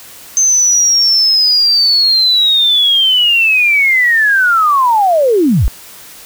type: linear sweep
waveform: sine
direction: down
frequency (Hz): 6272 to 31.36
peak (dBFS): -7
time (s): 0.37-5.68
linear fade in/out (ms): 0
effects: white hiss -35 dBFS RMS until 6.25 s